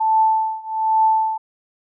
sine tone with tremolo, 880 Hz, A5, in tune, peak -11 dBFS, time 0-1.38 s, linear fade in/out 10 ms, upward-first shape triangle, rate 1.2 Hz, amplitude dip 95%, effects none

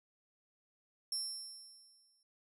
30% pulse tone with exponential decay, 5400 Hz, E8, 41 cents sharp, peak -30 dBFS, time 1.12-2.23 s, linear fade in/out 2 ms, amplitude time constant 240 ms, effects none

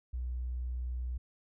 triangle tone with tanh clipping, 61.74 Hz, B1, in tune, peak -33 dBFS, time 0.13-1.18 s, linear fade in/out 10 ms, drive 3 dB, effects none

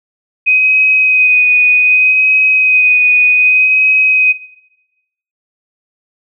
sine tone with vibrato, 2508 Hz, D#7, 13 cents sharp, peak -6 dBFS, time 0.46-4.33 s, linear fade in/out 20 ms, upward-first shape sine, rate 0.65 Hz, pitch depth 19 cents each way, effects noise-tail reverb RT60 1.0 s tail -20 dB re dry

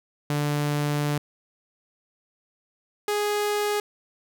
sawtooth tone pair in turn, 146.83 / 415.3 Hz, D3 / G#4, 0 / 0 cents, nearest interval octave + tritone, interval 1800 cents, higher second, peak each -19 dBFS, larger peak neither, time 0.3-1.18 / 3.08-3.8 s, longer first, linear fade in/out 2 ms, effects none

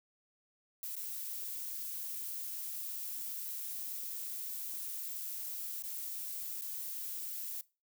violet noise with dropouts, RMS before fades -41 dBFS, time 0.83-7.61 s, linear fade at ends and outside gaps 1 ms, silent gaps 0.954-0.965 / 5.823-5.837 / 6.612-6.619 s, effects noise-tail reverb RT60 0.3 s tail -21 dB re dry

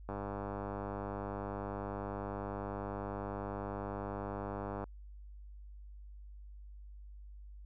click train, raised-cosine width 1 ms, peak -26 dBFS, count 476, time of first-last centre 0.09-4.84 s, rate 100 Hz, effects added 50 Hz sine -48 dBFS peak until 7.65 s

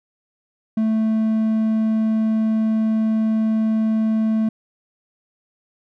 triangle tone, 220 Hz, A3, in tune, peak -14 dBFS, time 0.77-4.49 s, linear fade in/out 5 ms, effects none

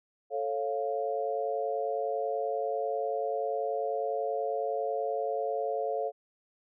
sine chord, A augmented, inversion none, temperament equal with one note detuned, 440 / 550.2 / 698.5 Hz, A4 / C#5 / E#5, 0 / -13 / 0 cents, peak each -33 dBFS, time 0.3-6.12 s, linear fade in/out 50 ms, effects none

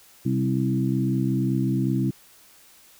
harmonic tone with a mistuned harmonic, 65.41 Hz, C2, in tune, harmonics 2 / 3 / 4 / 5, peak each -24 / -26 / -27 / -28 dBFS, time 0.25-2.11 s, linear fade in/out 10 ms, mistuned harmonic 4, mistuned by +20 cents, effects white hiss -53 dBFS RMS until 2.99 s

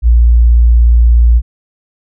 sine tone, 58.4 Hz, A#1, 4 cents sharp, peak -3 dBFS, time 0.02-1.42 s, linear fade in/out 50 ms, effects none

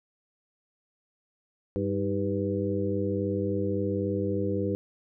harmonic tone with a mistuned harmonic, 98.7 Hz, G2, 12 cents sharp, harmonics 1 / 2 / 3 / 4 / 5, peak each -32 / -32 / -32 / -32 / -32 dBFS, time 1.76-4.75 s, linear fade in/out 0 ms, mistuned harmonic 3, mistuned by +86 cents, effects none

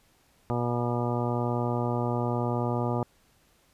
harmonic tone, 120.7 Hz, B2, 39 cents flat, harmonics 1 / 2 / 3 / 4 / 5 / 6 / 7 / 8 / 10, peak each -29 / -32 / -34 / -35 / -36 / -37 / -37 / -38 / -39 dBFS, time 0.5-3.03 s, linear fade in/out 0 ms, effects pink hiss -64 dBFS RMS until 3.73 s + resampled to 32000 Hz

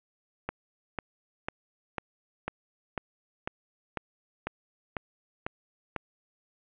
click train, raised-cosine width 0.5 ms, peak -16 dBFS, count 12, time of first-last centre 0.49-5.963 s, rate 2.01 Hz, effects resampled to 8000 Hz + 7-bit

